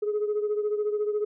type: beating tone pair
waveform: sine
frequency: 417.7 / 431.7 Hz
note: G#4 / A4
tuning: +10 / -33 cents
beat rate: 14 Hz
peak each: -24 / -30 dBFS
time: 0.02-1.25 s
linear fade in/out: 10 ms
effects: tanh soft clip ceiling -20 dBFS